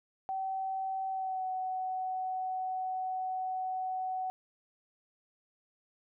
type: tone with pitch glide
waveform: sine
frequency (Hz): 766 to 748.1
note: G5 to F#5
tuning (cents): -40 to +19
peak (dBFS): -32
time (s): 0.29-4.3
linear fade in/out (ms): 0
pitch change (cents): -41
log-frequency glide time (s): 1.1-1.47
effects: none